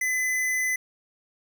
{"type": "tone", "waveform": "square", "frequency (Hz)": 2017, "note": "B6", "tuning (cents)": 36, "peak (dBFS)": -24, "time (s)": [0.01, 0.76], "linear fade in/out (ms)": 5, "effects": []}